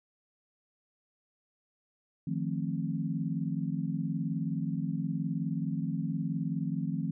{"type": "chord", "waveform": "sine", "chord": "F dominant seventh", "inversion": "third", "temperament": "equal with one note detuned", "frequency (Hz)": [155.56, 174.61, 220, 264.7], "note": ["Eb3", "F3", "A3", "C4"], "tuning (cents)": [0, 0, 0, 20], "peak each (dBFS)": [-34, -34, -37, -37], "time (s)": [2.27, 7.11], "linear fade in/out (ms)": 5, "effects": []}